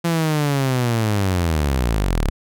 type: linear sweep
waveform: sawtooth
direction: down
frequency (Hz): 171 to 32.5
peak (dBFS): -13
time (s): 0.04-2.3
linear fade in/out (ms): 10
effects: none